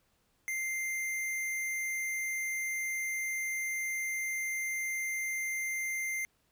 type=tone; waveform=square; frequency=2093 Hz; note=C7; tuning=in tune; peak=-33 dBFS; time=0.48-6.25 s; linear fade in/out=0 ms; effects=pink hiss -73 dBFS RMS until 6.51 s